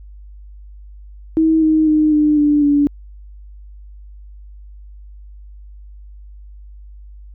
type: tone with pitch steps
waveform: sine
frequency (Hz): 320 / 313.4 / 307 / 300.6 / 294.5 / 288.4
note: D#4 / D#4 / D#4 / D4 / D4 / D4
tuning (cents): +49 / +13 / -23 / +40 / +5 / -31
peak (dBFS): -10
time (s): 1.37-2.87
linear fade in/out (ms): 0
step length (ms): 250
effects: added 50 Hz sine -35 dBFS peak until 7.34 s